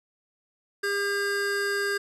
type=tone pair together; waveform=square; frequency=402.2 / 1608.8 Hz; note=G4 / G6; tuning=+44 / +44 cents; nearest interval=2 octaves; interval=2400 cents; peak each=-29 / -28 dBFS; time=0.83-1.98 s; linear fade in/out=10 ms; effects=low-pass 11000 Hz 12 dB/octave